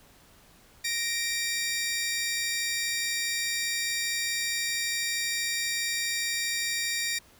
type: tone pair together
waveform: 15% pulse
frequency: 1864.7 / 2349 Hz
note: A#6 / D7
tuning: 0 / 0 cents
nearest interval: major third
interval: 400 cents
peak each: -24 dBFS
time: 0.84-7.19 s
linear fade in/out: 10 ms
effects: pink hiss -57 dBFS RMS until 7.39 s